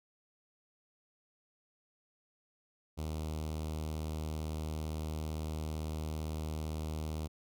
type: tone with notch filter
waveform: sawtooth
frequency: 77.78 Hz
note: D#2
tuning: in tune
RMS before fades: -38 dBFS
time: 2.97-7.28 s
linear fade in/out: 20 ms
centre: 1700 Hz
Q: 1
effects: none